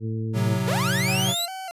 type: harmonic tone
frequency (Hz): 111.3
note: A2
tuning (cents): +20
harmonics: 1 / 2 / 3 / 4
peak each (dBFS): -26 / -32 / -36 / -38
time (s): 0-0.58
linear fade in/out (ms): 50
type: chord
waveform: square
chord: F# diminished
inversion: first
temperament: equal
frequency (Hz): 110 / 130.81 / 185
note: A2 / C3 / F#3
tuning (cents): 0 / 0 / 0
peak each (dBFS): -30 / -27 / -27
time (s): 0.33-1.35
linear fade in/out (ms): 50
type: linear sweep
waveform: sawtooth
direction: up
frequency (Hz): 397.9 to 4121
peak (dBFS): -21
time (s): 0.67-1.46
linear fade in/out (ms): 10
type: tone with vibrato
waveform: 40% pulse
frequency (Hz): 724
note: F#5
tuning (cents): -38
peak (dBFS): -31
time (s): 1.08-1.71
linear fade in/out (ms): 0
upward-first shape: square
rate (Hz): 2.5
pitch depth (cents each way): 83
effects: resampled to 32000 Hz